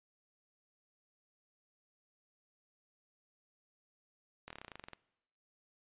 slowing click train, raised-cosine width 0.3 ms, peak -30 dBFS, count 14, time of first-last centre 4.48-4.933 s, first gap 24 ms, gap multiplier 1.06, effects noise-tail reverb RT60 0.9 s tail -22 dB re dry + resampled to 8000 Hz

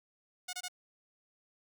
5% pulse tone bursts, 727 Hz, F#5, 31 cents flat, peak -26 dBFS, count 3, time 0.48-0.684 s, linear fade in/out 10 ms, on 52 ms, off 24 ms, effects none

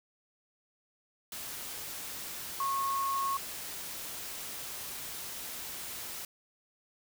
sine tone in noise, 1094 Hz, C#6, 23 cents flat, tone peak -29 dBFS, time 2.6-3.37 s, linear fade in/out 2 ms, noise white, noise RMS -41 dBFS, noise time 1.32-6.25 s, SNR +9 dB, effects none

